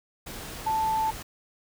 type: tone in noise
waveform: sine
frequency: 880 Hz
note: A5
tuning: in tune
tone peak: -23 dBFS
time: 0.66-1.11 s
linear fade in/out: 10 ms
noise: pink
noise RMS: -39 dBFS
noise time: 0.26-1.23 s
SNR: +13 dB
effects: none